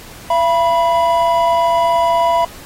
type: tone pair together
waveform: triangle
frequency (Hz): 678 / 979.2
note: E5 / B5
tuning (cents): +49 / -15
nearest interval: tritone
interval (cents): 636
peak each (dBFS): -12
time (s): 0.3-2.45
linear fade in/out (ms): 5
effects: pink hiss -37 dBFS RMS until 2.65 s + AAC 48 kbps